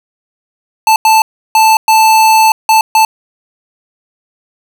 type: tone bursts at uneven times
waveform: square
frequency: 880 Hz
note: A5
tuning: in tune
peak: -5 dBFS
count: 6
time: 0.87-0.96 / 1.05-1.22 / 1.55-1.77 / 1.88-2.52 / 2.69-2.81 / 2.95-3.05 s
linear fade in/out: 2 ms
effects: none